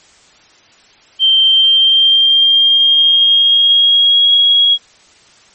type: tone with pitch glide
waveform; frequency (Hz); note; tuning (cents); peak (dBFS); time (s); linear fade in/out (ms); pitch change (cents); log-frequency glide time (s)
sine; 3136 to 3309; G7 to G#7; 0 to -7; -6; 1.19-4.78; 50; +93; 1.47-4.32
effects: white hiss -46 dBFS RMS until 5.54 s + MP3 32 kbps